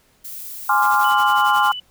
violet noise, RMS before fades -33 dBFS, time 0.24-1.11 s, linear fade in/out 10 ms
sine chord, D half-diminished seventh, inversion second, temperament equal, 830.6 / 1046.5 / 1174.7 / 1396.9 Hz, Ab5 / C6 / D6 / F6, 0 / 0 / 0 / 0 cents, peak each -18 / -18 / -22 / -19 dBFS, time 0.69-1.72 s, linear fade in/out 5 ms
white noise with tremolo, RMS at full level -33 dBFS, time 0.82-1.73 s, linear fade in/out 2 ms, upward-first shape sine, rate 11 Hz, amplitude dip 80%
sine tone, 2980 Hz, F#7, 12 cents sharp, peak -27 dBFS, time 1.04-1.8 s, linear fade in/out 5 ms
effects pink hiss -58 dBFS RMS until 1.9 s

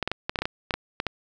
clicks, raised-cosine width 0.3 ms, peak -10 dBFS, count 12, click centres 0.027 / 0.076 / 0.116 / 0.295 / 0.358 / 0.389 / 0.42 / 0.455 / 0.708 / 0.74 / 1.001 / 1.067 s, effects none

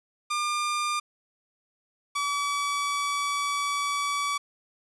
sawtooth tone pair in turn, 1200 / 1144.5 Hz, D6 / D6, +37 / -45 cents, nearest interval minor second, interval 82 cents, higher first, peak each -22 dBFS, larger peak neither, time 0.3-1 / 2.15-4.38 s, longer second, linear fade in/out 10 ms, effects resampled to 24000 Hz + 9-bit

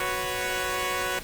10% pulse chord, F# suspended fourth, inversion none, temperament equal, 370 / 493.9 / 554.4 Hz, F#4 / B4 / C#5, 0 / 0 / 0 cents, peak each -23 dBFS, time 0-1.19 s, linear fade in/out 2 ms, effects pink hiss -41 dBFS RMS until 1.23 s + Opus 32 kbps

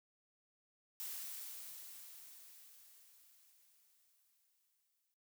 blue noise with exponential decay, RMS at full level -44 dBFS, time 1-5.14 s, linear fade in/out 0 ms, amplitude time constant 900 ms, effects noise-tail reverb RT60 0.2 s tail -18 dB re dry

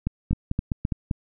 two click trains, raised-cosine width 5 ms, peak -11 / -12 dBFS, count 5 / 4, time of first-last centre 0.07-1.112 / 0.31-0.922 s, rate 3.84 / 4.9 Hz, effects none

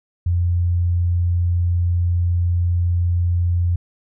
sine tone, 87.31 Hz, F2, in tune, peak -15 dBFS, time 0.26-3.76 s, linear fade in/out 5 ms, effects none

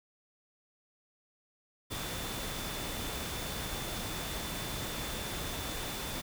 sine tone in noise, 3520 Hz, A7, in tune, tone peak -46 dBFS, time 1.9-6.22 s, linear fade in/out 20 ms, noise pink, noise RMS -38 dBFS, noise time 1.9-6.22 s, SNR -11 dB, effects none

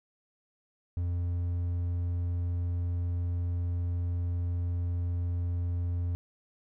triangle tone, 87.31 Hz, F2, in tune, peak -26 dBFS, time 0.97-6.15 s, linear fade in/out 0 ms, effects none

